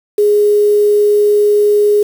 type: tone with quantisation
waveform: sine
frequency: 415.3 Hz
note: G#4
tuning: in tune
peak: -7 dBFS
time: 0.18-2.03 s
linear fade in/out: 5 ms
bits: 5
effects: none